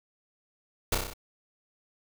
pink noise with echo, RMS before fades -25 dBFS, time 0.92-0.95 s, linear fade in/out 5 ms, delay 31 ms, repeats 6, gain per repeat -3 dB, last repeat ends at 1.136 s, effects none

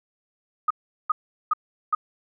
sine tone bursts, 1244.5 Hz, D#6, in tune, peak -17 dBFS, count 4, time 0.68-1.95 s, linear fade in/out 5 ms, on 25 ms, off 390 ms, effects none

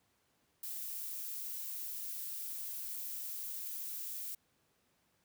violet noise, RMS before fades -42 dBFS, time 0.63-4.35 s, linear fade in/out 5 ms, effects pink hiss -75 dBFS RMS until 5.24 s + high-pass 80 Hz 12 dB/octave

